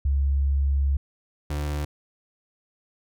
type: tone pair in turn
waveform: sine / 35% pulse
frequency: 69.3 / 73.67 Hz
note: C#2 / D2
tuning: 0 / +6 cents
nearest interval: minor second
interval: 106 cents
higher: second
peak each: -19 / -24 dBFS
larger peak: first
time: 0.05-0.97 / 1.5-1.85 s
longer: first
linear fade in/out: 5 ms
effects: none